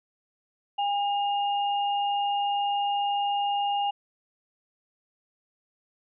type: tone pair together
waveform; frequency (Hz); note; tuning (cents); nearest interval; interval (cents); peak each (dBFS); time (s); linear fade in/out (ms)
sine; 809.3 / 2833; G#5 / F7; -45 / +24; octave + minor seventh; 2169; -24 / -34; 0.78-3.91; 10
effects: none